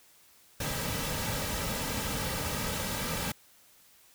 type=noise with comb filter; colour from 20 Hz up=pink; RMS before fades=-33 dBFS; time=0.6-3.32 s; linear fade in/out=5 ms; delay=2.8 ms; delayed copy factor=-0.6; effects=white hiss -60 dBFS RMS until 4.14 s